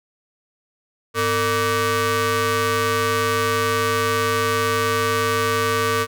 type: ring-modulated tone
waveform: sawtooth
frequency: 352.5 Hz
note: F4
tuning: 16 cents sharp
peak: -11 dBFS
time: 1.14-6.07 s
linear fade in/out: 50 ms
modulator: 807 Hz
effects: none